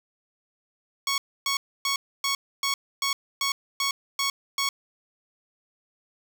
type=tone bursts; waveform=10% pulse; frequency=1108.7 Hz; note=C#6; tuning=in tune; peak=-15 dBFS; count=10; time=1.07-4.69 s; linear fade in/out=2 ms; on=110 ms; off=280 ms; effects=none